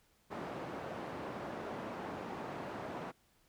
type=band-pass noise; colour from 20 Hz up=white; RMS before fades=-43 dBFS; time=0.3-3.12 s; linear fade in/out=20 ms; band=120 to 840 Hz; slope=12 dB/octave; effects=pink hiss -71 dBFS RMS until 3.48 s